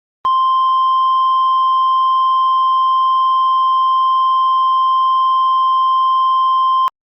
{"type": "tone with tanh clipping", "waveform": "sine", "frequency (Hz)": 1046.5, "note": "C6", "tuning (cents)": 0, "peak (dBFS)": -11, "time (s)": [0.25, 6.88], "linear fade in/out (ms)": 0, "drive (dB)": 2, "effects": ["Opus 32 kbps"]}